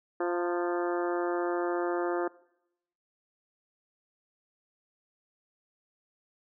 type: harmonic tone with a mistuned harmonic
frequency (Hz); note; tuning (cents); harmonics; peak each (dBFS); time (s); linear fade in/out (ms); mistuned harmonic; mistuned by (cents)
174.61; F3; 0; 2 / 3 / 4 / 5 / 6 / 7 / 8 / 9 / 10; -29 / -35 / -36 / -40 / -43 / -40 / -44 / -44 / -47; 0.2-2.28; 5; 5; +33
effects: noise-tail reverb RT60 0.8 s tail -21 dB re dry